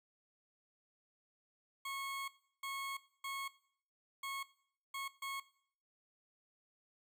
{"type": "tone bursts at uneven times", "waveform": "20% pulse", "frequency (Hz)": 1095, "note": "C#6", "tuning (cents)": -22, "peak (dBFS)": -36, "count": 6, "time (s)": [[1.85, 2.28], [2.63, 2.97], [3.24, 3.48], [4.23, 4.43], [4.94, 5.08], [5.22, 5.4]], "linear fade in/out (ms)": 5, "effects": ["noise-tail reverb RT60 0.6 s tail -18 dB re dry"]}